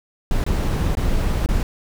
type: noise with dropouts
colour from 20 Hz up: brown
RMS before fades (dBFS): -19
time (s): 0.31-1.63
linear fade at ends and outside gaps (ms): 1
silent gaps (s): 0.44-0.464 / 0.952-0.97 / 1.461-1.488
effects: none